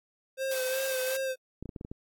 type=tone with vibrato; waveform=square; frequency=523.3 Hz; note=C5; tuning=in tune; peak=-30 dBFS; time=0.37-1.36 s; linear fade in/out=50 ms; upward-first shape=sine; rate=2.7 Hz; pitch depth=37 cents each way
type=high-pass noise; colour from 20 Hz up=white; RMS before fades=-38 dBFS; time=0.51-1.17 s; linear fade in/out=5 ms; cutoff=360 Hz; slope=48 dB/octave
type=clicks; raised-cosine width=3 ms; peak=-26 dBFS; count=7; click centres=1.626 / 1.657 / 1.692 / 1.762 / 1.811 / 1.849 / 1.915 s
effects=AAC 64 kbps